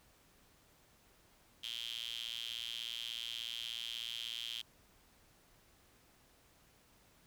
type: tone with high-pass filter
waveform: sawtooth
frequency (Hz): 116.54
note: A#2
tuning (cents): 0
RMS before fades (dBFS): -43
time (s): 1.63-4.62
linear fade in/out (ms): 10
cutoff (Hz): 3200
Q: 9.9
effects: pink hiss -67 dBFS RMS until 7.26 s